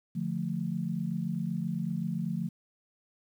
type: chord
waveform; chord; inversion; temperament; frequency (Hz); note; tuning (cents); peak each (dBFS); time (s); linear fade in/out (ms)
sine; D minor; none; equal; 146.83 / 174.61 / 220; D3 / F3 / A3; 0 / 0 / 0; -36 / -32 / -35; 0.15-2.49; 10
effects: 10-bit